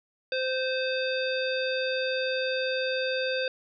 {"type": "harmonic tone", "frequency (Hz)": 519, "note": "C5", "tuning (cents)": -14, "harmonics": [1, 3, 5, 7, 9], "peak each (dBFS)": [-28, -33, -35, -36, -38], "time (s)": [0.32, 3.48], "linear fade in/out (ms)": 2, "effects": []}